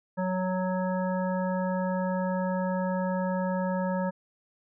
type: harmonic tone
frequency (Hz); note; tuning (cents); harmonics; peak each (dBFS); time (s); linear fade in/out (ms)
185; F#3; 0; 1 / 3 / 5 / 7 / 9; -28 / -31 / -34 / -43 / -41; 0.17-4.11; 20
effects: none